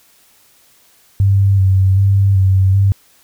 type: tone with vibrato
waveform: sine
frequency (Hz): 96.9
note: G2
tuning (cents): -20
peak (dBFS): -8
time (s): 1.2-2.92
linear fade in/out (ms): 0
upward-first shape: square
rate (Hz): 1.3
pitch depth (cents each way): 28
effects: white hiss -51 dBFS RMS until 3.23 s